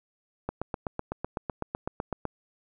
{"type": "click train", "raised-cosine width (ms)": 1, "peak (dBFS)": -16, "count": 15, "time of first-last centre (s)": [0.49, 2.253], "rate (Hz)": 7.94, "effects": []}